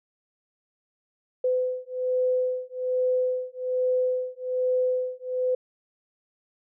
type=beating tone pair; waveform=sine; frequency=506 / 507.2 Hz; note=B4 / B4; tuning=+42 / +46 cents; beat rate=1.2 Hz; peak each=-26 dBFS; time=1.44-5.55 s; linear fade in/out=5 ms; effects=none